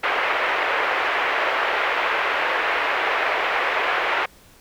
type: band-pass noise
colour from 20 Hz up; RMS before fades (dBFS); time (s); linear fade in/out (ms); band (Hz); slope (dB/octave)
white; -22; 0.03-4.26; 10; 430 to 2300; 24
effects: pink hiss -51 dBFS RMS until 4.6 s